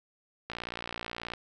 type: click train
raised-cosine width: 0.3 ms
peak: -20 dBFS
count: 50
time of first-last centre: 0.5-1.336 s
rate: 58.6 Hz
effects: none